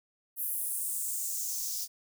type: noise with high-pass filter sweep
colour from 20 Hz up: blue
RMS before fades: -34 dBFS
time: 0.36-1.88 s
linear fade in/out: 50 ms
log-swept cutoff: 12000 to 5100 Hz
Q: 2.9
effects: none